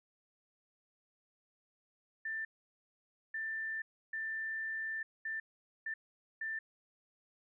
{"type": "tone bursts at uneven times", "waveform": "sine", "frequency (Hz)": 1779, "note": "A6", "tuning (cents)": 19, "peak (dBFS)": -36, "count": 6, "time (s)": [[2.25, 2.45], [3.34, 3.82], [4.13, 5.03], [5.25, 5.4], [5.86, 5.94], [6.41, 6.59]], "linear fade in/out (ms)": 5, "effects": []}